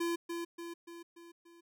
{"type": "tone with echo", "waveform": "square", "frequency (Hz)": 340, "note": "F4", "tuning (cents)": -46, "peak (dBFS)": -32, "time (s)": [0, 0.16], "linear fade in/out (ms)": 10, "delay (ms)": 290, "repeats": 5, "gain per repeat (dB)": -5, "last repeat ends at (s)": 1.61, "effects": []}